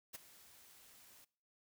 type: noise with ADSR envelope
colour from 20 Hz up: white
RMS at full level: -45 dBFS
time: 0.13-1.25 s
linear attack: 20 ms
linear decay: 17 ms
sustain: -17 dB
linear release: 11 ms
effects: noise-tail reverb RT60 0.5 s tail -22 dB re dry